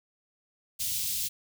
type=band-stop noise; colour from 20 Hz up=white; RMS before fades=-31 dBFS; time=0.79-1.29 s; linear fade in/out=20 ms; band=150 to 3000 Hz; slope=24 dB/octave; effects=none